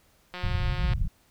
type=click train; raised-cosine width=0.3 ms; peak=-21 dBFS; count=108; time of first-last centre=0.34-0.934 s; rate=180 Hz
type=low-pass noise; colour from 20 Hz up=pink; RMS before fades=-26 dBFS; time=0.43-1.08 s; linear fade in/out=10 ms; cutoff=160 Hz; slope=48 dB/octave
effects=pink hiss -63 dBFS RMS until 1.3 s